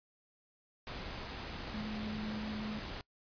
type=tone in noise; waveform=sine; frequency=214.1 Hz; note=A3; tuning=47 cents flat; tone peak=-38 dBFS; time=1.74-2.79 s; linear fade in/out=0 ms; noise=pink; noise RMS=-43 dBFS; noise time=0.87-3.01 s; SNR=+2 dB; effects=noise-tail reverb RT60 0.1 s tail -24 dB re dry + resampled to 11025 Hz